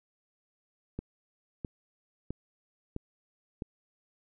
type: click train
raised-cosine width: 3 ms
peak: -22 dBFS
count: 5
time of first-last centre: 0.99-3.622 s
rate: 1.52 Hz
effects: none